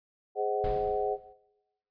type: chord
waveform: sine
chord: Ab dominant seventh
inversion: none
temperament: just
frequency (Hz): 415.3 / 519.1 / 623 / 747.5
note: Ab4 / C5 / Eb5 / Gb5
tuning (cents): 0 / -14 / +2 / +17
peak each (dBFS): -30 / -35 / -36 / -31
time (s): 0.35-1.18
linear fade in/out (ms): 50
type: noise with exponential decay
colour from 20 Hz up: brown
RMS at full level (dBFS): -32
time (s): 0.64-1.33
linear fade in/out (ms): 2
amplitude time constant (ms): 150
effects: noise-tail reverb RT60 0.9 s tail -17 dB re dry + resampled to 11025 Hz